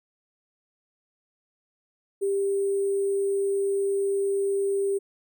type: tone with sample-and-hold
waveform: sine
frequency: 395.7 Hz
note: G4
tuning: 16 cents sharp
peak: -22 dBFS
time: 2.21-4.99 s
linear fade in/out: 20 ms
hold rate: 8820 Hz
effects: none